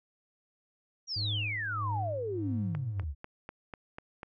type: exponential sweep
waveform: sine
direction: down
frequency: 5800 to 65.41 Hz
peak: -32 dBFS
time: 1.07-3.15 s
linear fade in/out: 50 ms
type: tone with tremolo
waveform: triangle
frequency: 103.83 Hz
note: G#2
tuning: in tune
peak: -29 dBFS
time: 1.16-3.04 s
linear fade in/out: 5 ms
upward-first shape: sine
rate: 1.6 Hz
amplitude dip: 70%
type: click train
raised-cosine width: 0.5 ms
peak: -26 dBFS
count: 7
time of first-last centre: 2.75-4.231 s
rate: 4.05 Hz
effects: none